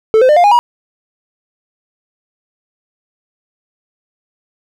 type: tone with pitch steps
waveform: triangle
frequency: 440 / 514.3 / 601.1 / 702.5 / 821.1 / 959.6 Hz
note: A4 / C5 / D5 / F5 / G#5 / A#5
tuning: 0 / -30 / +40 / +10 / -20 / +50 cents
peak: -3 dBFS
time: 0.14-0.59 s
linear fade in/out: 0 ms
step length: 75 ms
effects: none